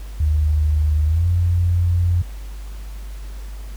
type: tone with pitch glide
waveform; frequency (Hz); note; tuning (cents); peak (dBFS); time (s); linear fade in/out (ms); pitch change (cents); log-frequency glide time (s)
sine; 76.2 to 87.53; D#2 to F2; -36 to +4; -14; 0.2-2.22; 5; +240; 1.05-1.27
effects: added 50 Hz sine -29 dBFS peak until 3.76 s + pink hiss -46 dBFS RMS until 3.76 s